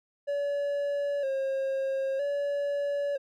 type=tone with vibrato; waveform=triangle; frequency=554 Hz; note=C#5; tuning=1 cent flat; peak=-25 dBFS; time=0.27-3.18 s; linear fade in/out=20 ms; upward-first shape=square; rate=0.52 Hz; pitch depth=51 cents each way; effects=none